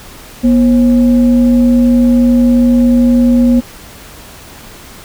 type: tone with frequency modulation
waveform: sine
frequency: 241.8 Hz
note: B3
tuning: 36 cents flat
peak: -5 dBFS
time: 0.43-3.61 s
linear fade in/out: 20 ms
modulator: 293 Hz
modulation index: 0.4
effects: pink hiss -34 dBFS RMS until 5.04 s